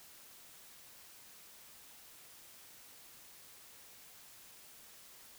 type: silence
effects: white hiss -57 dBFS RMS until 5.38 s